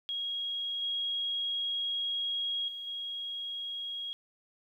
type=tone with level steps; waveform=sine; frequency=3290 Hz; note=G#7; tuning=17 cents flat; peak=-32 / -30 / -38 / -35 dBFS; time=0.09-4.13 s; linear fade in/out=0 ms; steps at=0.82 / 2.68 / 2.87 s; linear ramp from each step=2 ms; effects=11-bit